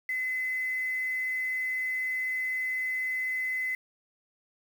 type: tone with quantisation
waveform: sine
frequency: 2031 Hz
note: B6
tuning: 48 cents sharp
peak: -28 dBFS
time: 0.09-3.75 s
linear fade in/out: 2 ms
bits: 8
effects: none